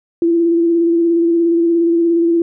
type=tone with vibrato; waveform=sine; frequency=337 Hz; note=E4; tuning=38 cents sharp; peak=-10 dBFS; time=0.22-2.42 s; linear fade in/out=2 ms; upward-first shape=square; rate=17 Hz; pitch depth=20 cents each way; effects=none